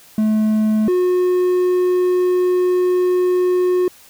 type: tone pair in turn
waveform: triangle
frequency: 215.9 / 362.4 Hz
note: A3 / F#4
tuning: -33 / -36 cents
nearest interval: major sixth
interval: 897 cents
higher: second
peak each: -11 / -11 dBFS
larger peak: neither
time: 0.18-0.88 / 0.88-3.88 s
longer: second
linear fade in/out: 2 ms
effects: white hiss -46 dBFS RMS until 4.09 s